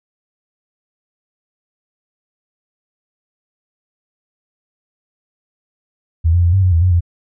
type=tone with pitch steps; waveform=sine; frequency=81.9 / 87.4 / 86.1 / 96.3 / 91.7 / 82.8 / 91.4 / 86.2 Hz; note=E2 / F2 / F2 / G2 / F#2 / E2 / F#2 / F2; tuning=-11 / +2 / -24 / -30 / -15 / +8 / -21 / -22 cents; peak=-9 dBFS; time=6.24-7.008 s; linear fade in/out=20 ms; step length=96 ms; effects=none